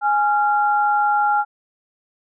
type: tone pair together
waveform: sine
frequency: 830.6 / 1382.8 Hz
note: G#5 / F6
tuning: 0 / -18 cents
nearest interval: major sixth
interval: 882 cents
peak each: -16 / -20 dBFS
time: 0.01-1.45 s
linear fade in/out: 50 ms
effects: none